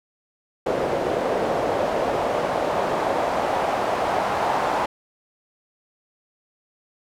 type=noise with band-pass filter sweep; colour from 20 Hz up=pink; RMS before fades=-23 dBFS; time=0.66-4.86 s; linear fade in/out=5 ms; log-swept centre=520 to 820 Hz; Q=2; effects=none